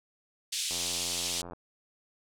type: band-pass noise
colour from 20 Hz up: pink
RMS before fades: -33 dBFS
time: 0.52-1.42 s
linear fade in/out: 10 ms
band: 3000 to 9700 Hz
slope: 24 dB/octave
type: click train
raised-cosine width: 1 ms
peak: -29 dBFS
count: 73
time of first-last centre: 0.71-1.534 s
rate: 87.4 Hz
effects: none